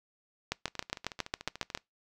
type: two click trains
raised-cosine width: 0.2 ms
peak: -24 / -13 dBFS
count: 16 / 10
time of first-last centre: 0.68-1.775 / 0.52-1.75 s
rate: 13.7 / 7.32 Hz
effects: noise-tail reverb RT60 0.2 s tail -24 dB re dry